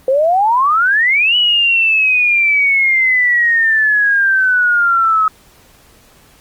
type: exponential two-way sweep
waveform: sine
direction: up then down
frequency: 510 to 2962 to 1274 Hz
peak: -9 dBFS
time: 0.08-5.28 s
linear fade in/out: 2 ms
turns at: 1.36 s
effects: pink hiss -47 dBFS RMS until 6.4 s + Opus 32 kbps